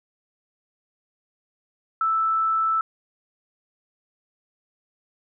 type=tone; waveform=sine; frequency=1318.5 Hz; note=E6; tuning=in tune; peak=-19 dBFS; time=2.01-2.81 s; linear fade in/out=2 ms; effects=none